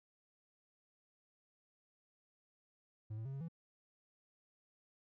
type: tone with pitch steps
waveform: triangle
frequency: 108 / 111.7 / 135.1 / 137 / 165.5 Hz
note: A2 / A2 / C#3 / C#3 / E3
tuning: -32 / +27 / -44 / -20 / +7 cents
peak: -39 dBFS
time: 3.1-3.485 s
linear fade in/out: 10 ms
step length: 77 ms
effects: none